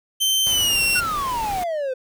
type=tone with pitch glide; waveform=sawtooth; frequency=3103 to 2733 Hz; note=G7 to F7; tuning=-18 to -38 cents; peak=-14 dBFS; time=0.2-1.01 s; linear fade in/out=20 ms; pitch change=-220 cents; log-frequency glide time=0.48-0.81 s
type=noise; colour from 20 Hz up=pink; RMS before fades=-33 dBFS; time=0.46-1.64 s; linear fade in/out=5 ms
type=exponential sweep; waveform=triangle; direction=down; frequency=1500 to 503 Hz; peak=-20 dBFS; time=0.95-1.94 s; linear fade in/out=10 ms
effects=none